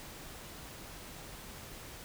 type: silence
effects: pink hiss -48 dBFS RMS until 2.04 s